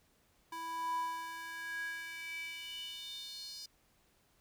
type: tone with high-pass filter sweep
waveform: square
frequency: 329.6 Hz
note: E4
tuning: in tune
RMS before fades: -42 dBFS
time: 0.52-3.66 s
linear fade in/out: 5 ms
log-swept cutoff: 760 to 4900 Hz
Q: 6.9
effects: pink hiss -71 dBFS RMS until 4.4 s